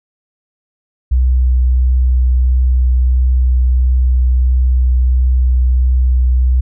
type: tone with vibrato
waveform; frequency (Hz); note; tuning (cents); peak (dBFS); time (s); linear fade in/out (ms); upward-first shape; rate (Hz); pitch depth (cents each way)
sine; 62.9; B1; +32; -8; 1.11-6.61; 10; triangle; 1.5; 12
effects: none